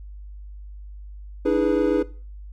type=chord; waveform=triangle; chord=E dominant seventh; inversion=third; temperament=equal with one note detuned; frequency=293.7 / 321.4 / 415.3 / 493.9 Hz; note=D4 / E4 / G#4 / B4; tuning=0 / -44 / 0 / 0 cents; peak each=-21 dBFS; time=1.45-2.03 s; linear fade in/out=10 ms; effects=noise-tail reverb RT60 0.4 s tail -19 dB re dry + added 50 Hz sine -36 dBFS peak until 2.52 s